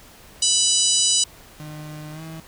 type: harmonic tone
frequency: 988 Hz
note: B5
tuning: in tune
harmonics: 3 / 4 / 5 / 6 / 7 / 8 / 9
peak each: -24 / -24 / -24 / -24 / -24 / -24 / -24 dBFS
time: 0.42-1.24 s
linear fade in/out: 5 ms
type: tone with pitch glide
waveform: 35% pulse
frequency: 152.1 to 160.87 Hz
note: D#3 to E3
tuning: -39 to -42 cents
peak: -32 dBFS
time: 1.6-2.4 s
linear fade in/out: 0 ms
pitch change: +97 cents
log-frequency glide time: 2.11-2.22 s
effects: pink hiss -47 dBFS RMS until 2.47 s